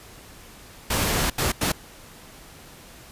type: noise bursts at uneven times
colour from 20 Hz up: pink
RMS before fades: -23 dBFS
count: 3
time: 0.9-1.3 / 1.38-1.52 / 1.61-1.72 s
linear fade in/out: 5 ms
effects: pink hiss -46 dBFS RMS until 3.11 s + resampled to 32000 Hz